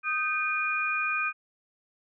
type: tone cluster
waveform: sine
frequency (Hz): 1244 / 1553 / 2440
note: D#6 / G6 / D#7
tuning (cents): -1 / -17 / -34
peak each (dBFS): -31 / -32 / -28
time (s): 0.03-1.33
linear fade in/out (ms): 50
effects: none